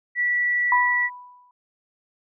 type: tone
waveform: sine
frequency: 1952 Hz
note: B6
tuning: 21 cents flat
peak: -19 dBFS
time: 0.15-1.1 s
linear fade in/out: 50 ms
type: tone with exponential decay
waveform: sine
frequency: 987.8 Hz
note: B5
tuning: in tune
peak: -15 dBFS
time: 0.72-1.51 s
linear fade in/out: 2 ms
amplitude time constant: 170 ms
effects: none